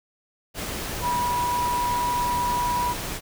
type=tone in noise; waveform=sine; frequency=975 Hz; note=B5; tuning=23 cents flat; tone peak=-22 dBFS; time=1.01-2.95 s; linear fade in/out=50 ms; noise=pink; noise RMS=-31 dBFS; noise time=0.54-3.21 s; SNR=+6 dB; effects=none